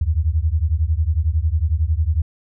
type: beating tone pair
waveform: sine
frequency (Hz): 74.4 / 85.4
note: D2 / F2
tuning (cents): +23 / -38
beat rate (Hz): 11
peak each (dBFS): -18 / -19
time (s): 0.01-2.22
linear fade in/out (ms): 5
effects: none